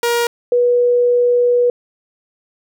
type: tone pair in turn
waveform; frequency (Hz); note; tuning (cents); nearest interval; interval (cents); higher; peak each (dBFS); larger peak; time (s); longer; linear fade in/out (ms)
sawtooth / sine; 473.3 / 486.6; A#4 / B4; +26 / -26; unison; 48; second; -10; neither; 0.03-0.27 / 0.52-1.7; second; 2
effects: none